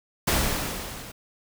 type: noise with level ramp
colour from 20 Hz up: pink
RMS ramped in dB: -21 to -41 dBFS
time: 0.27-1.12 s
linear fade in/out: 10 ms
effects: none